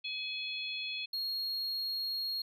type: harmonic tone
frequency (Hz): 846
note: G#5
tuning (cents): +32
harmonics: 3 / 4 / 5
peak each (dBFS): -39 / -40 / -41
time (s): 0.04-1.06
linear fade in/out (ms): 10
type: tone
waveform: triangle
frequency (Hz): 4282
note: C8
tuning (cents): +39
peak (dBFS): -32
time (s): 1.13-2.42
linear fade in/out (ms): 5
effects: none